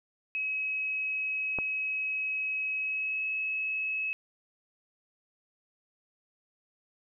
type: tone with pitch glide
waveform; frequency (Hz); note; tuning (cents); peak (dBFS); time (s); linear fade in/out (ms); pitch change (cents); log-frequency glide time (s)
sine; 2556 to 2577; D#7 to E7; +46 to -40; -29; 0.35-4.13; 0; +14; 2.78-3.25
type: click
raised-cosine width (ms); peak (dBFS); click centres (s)
1; -20; 1.587
effects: none